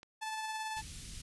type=click; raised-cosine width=0.2 ms; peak=-34 dBFS; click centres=0.031 s
type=tone with tremolo; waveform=sawtooth; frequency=873 Hz; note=A5; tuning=14 cents flat; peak=-32 dBFS; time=0.21-0.82 s; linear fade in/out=20 ms; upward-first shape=sine; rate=18 Hz; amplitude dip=30%
type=band-stop noise; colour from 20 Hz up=pink; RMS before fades=-46 dBFS; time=0.76-1.22 s; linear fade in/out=10 ms; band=160 to 3400 Hz; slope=12 dB/octave
effects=resampled to 24000 Hz